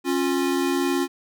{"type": "tone pair together", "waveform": "square", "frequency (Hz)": [273.8, 352.7], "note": ["C#4", "F4"], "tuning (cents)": [-21, 17], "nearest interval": "major third", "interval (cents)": 438, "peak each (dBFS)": -24, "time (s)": [0.04, 1.08], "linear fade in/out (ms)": 50, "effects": []}